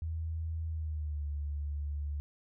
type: tone with pitch glide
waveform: sine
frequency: 80.8 to 72.82 Hz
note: E2 to D2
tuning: -34 to -14 cents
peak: -33 dBFS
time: 0.02-2.2 s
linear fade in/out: 0 ms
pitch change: -180 cents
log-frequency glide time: 0.67-1.25 s
effects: none